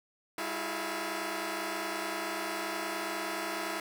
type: tone cluster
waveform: 10% pulse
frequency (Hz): 199.4 / 326 / 355.8 / 420.4 / 683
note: G3 / E4 / F4 / G#4 / F5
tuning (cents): +30 / -19 / +32 / +21 / -39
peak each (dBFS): -37 / -28 / -32 / -34 / -34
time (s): 0.38-3.8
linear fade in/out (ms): 2
effects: none